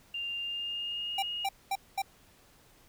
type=tone with pitch glide; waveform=sine; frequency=2794 to 2866 Hz; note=F7 to F7; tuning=0 to +44 cents; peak=-33 dBFS; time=0.14-1.46 s; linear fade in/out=5 ms; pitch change=+44 cents; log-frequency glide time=0.38-1.24 s
type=tone bursts; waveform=square; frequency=784 Hz; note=G5; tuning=in tune; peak=-29 dBFS; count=4; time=1.18-2.02 s; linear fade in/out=5 ms; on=45 ms; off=220 ms
effects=pink hiss -61 dBFS RMS until 2.88 s